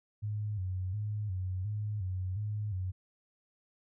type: tone with vibrato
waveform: sine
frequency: 98.8 Hz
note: G2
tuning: 14 cents sharp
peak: -32 dBFS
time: 0.22-2.92 s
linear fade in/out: 20 ms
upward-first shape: square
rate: 1.4 Hz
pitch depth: 110 cents each way
effects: none